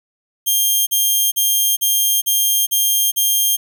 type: tone bursts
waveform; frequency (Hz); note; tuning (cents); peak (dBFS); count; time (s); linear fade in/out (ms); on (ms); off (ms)
5% pulse; 3200; G7; +35; -5; 7; 0.46-3.57; 20; 410; 40
effects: none